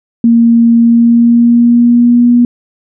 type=tone with pitch glide; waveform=sine; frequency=232.5 to 241.1 Hz; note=A#3 to B3; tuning=-4 to -41 cents; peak=-3 dBFS; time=0.24-2.45 s; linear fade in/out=2 ms; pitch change=+63 cents; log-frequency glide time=0.77-2.29 s; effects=none